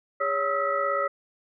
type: tone cluster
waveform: sine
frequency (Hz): 407.7 / 561 / 1275 / 1332 / 1956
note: G#4 / C#5 / D#6 / E6 / B6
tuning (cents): -32 / +21 / +42 / +18 / -17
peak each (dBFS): -36 / -27 / -27 / -31 / -33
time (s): 0.2-1.08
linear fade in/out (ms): 10
effects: none